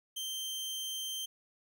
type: tone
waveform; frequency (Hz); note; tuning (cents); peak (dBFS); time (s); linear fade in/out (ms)
sawtooth; 3136; G7; 0; -33; 0.16-1.26; 10
effects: none